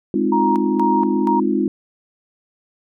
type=chord; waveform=sine; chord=F minor seventh; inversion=first; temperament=equal; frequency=207.7 / 261.6 / 311.1 / 349.2 Hz; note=Ab3 / C4 / Eb4 / F4; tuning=0 / 0 / 0 / 0 cents; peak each=-21 dBFS; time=0.14-1.68 s; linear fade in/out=2 ms
type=tone with tremolo; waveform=sine; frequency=938 Hz; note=A#5; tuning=11 cents sharp; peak=-16 dBFS; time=0.32-1.4 s; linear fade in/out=5 ms; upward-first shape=square; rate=2.1 Hz; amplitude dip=75%
effects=none